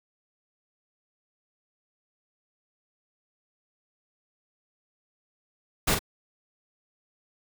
pink noise with echo, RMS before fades -23 dBFS, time 5.87-5.95 s, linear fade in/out 10 ms, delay 42 ms, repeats 1, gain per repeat -6 dB, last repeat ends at 5.992 s, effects none

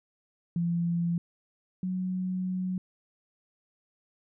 sine tone pair in turn, 170.9 / 184.51 Hz, F3 / F#3, -37 / -5 cents, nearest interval minor second, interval 132 cents, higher second, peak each -25 / -28 dBFS, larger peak first, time 0.56-1.18 / 1.83-2.78 s, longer second, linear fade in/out 2 ms, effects none

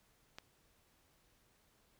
click, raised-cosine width 0.2 ms, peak -29 dBFS, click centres 0.385 s, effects pink hiss -72 dBFS RMS until 1.99 s

